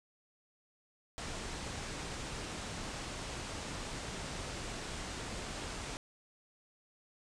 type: low-pass noise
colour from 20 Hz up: pink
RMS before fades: -42 dBFS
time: 1.18-5.97 s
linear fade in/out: 0 ms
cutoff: 9000 Hz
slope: 48 dB/octave
effects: none